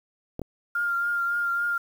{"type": "clicks", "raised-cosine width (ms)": 2, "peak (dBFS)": -19, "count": 2, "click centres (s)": [0.394, 0.417]}
{"type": "tone with vibrato", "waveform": "sine", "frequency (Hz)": 1400, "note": "F6", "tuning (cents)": 4, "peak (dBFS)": -23, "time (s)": [0.75, 1.78], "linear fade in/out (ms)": 5, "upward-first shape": "triangle", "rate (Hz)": 3.6, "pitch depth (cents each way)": 24}
{"effects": ["8-bit"]}